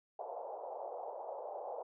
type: band-pass noise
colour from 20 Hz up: white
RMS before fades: -44 dBFS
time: 0.19-1.83 s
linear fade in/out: 5 ms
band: 460 to 850 Hz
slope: 48 dB/octave
effects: none